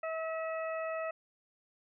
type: harmonic tone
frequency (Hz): 645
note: E5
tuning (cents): -38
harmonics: 1 / 2 / 3 / 4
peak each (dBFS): -35 / -41 / -45 / -47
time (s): 0.03-1.11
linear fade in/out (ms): 5
effects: none